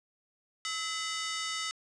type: ring-modulated tone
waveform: 15% pulse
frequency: 1661 Hz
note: G#6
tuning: in tune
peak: -23 dBFS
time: 0.65-1.71 s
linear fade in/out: 0 ms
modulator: 365 Hz
effects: resampled to 22050 Hz + 9-bit